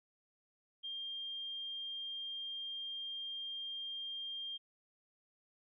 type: tone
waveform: sine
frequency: 3200 Hz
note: G7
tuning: 35 cents sharp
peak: -40 dBFS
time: 0.83-4.58 s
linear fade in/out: 20 ms
effects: none